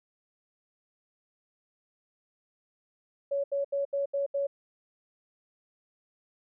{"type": "tone bursts", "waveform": "sine", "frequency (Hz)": 560, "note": "C#5", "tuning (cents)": 18, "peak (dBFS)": -26, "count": 6, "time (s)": [3.31, 4.47], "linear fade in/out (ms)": 10, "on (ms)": 130, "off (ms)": 76, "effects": []}